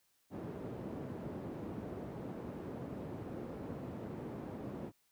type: band-pass noise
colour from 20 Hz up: white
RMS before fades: -44 dBFS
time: 0.3-4.92 s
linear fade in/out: 50 ms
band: 100 to 350 Hz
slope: 12 dB/octave
effects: white hiss -75 dBFS RMS until 5.11 s